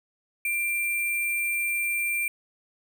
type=tone with sample-and-hold; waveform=sine; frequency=2369 Hz; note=D7; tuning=14 cents sharp; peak=-24 dBFS; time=0.45-2.28 s; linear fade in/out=2 ms; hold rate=11025 Hz; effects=none